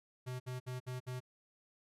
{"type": "tone bursts", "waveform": "square", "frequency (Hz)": 126.6, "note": "B2", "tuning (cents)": 43, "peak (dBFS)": -40, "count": 5, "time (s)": [0.26, 1.204], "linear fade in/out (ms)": 20, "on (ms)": 140, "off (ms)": 61, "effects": ["resampled to 32000 Hz"]}